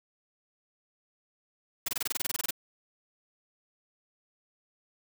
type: noise bursts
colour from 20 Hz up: white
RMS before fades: -30 dBFS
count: 14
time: 1.86-2.508 s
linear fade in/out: 5 ms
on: 24 ms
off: 24 ms
effects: none